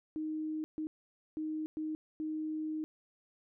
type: tone bursts at uneven times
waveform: sine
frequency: 311.1 Hz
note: D#4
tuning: in tune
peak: -34 dBFS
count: 5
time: 0.16-0.64 / 0.78-0.87 / 1.37-1.66 / 1.77-1.95 / 2.2-2.84 s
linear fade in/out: 0 ms
effects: none